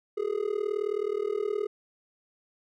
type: tone with amplitude modulation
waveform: triangle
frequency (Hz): 415.3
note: G#4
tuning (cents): 0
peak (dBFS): -21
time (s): 0.17-1.67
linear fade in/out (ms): 10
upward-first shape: sine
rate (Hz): 39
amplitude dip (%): 95
effects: none